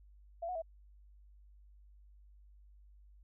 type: tone with pitch steps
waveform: sine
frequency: 675 / 729 / 653 Hz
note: E5 / F#5 / E5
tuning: +41 / -26 / -17 cents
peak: -36 dBFS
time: 0.42-0.621 s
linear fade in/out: 10 ms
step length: 67 ms
effects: added 50 Hz sine -57 dBFS peak until 3.23 s